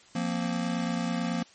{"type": "chord", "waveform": "square", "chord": "F suspended fourth", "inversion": "none", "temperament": "just", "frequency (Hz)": [174.61, 232.8, 261.9], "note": ["F3", "Bb3", "C4"], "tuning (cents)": [0, -2, 2], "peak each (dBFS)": [-32, -31, -36], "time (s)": [0.15, 1.43], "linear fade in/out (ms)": 5, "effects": ["white hiss -56 dBFS RMS until 1.54 s", "MP3 32 kbps"]}